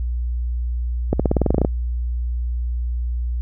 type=accelerating click train; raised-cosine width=2 ms; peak=-3 dBFS; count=12; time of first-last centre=1.13-1.648 s; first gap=66 ms; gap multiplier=0.93; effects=added 60 Hz sine -20 dBFS peak until 3.41 s